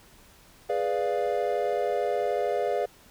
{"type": "chord", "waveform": "triangle", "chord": "G# diminished seventh", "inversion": "none", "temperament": "equal", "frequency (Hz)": [415.3, 493.9, 587.3, 698.5], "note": ["G#4", "B4", "D5", "F5"], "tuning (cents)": [0, 0, 0, 0], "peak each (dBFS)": -28, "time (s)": [0.69, 2.86], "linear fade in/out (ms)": 10, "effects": ["pink hiss -55 dBFS RMS until 3.1 s"]}